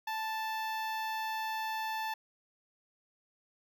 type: tone with notch filter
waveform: sawtooth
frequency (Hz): 880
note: A5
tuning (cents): 0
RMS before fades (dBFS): -36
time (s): 0.07-2.14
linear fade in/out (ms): 5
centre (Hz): 8400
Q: 0.74
effects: none